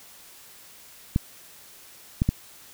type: clicks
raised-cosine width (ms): 5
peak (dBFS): -8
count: 3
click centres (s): 1.161 / 2.219 / 2.29
effects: white hiss -49 dBFS RMS until 2.73 s